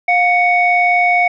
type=tone pair together; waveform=sine; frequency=709.8 / 2229 Hz; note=F5 / C#7; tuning=+28 / +9 cents; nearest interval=octave + minor sixth; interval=1981 cents; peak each=-12 dBFS; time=0.08-1.28 s; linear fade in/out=5 ms; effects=tanh soft clip ceiling -2 dBFS